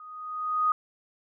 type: tone with level ramp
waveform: sine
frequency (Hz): 1244.5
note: D#6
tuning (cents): 0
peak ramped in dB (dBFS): -43 to -19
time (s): 0-0.72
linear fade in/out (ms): 2
effects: none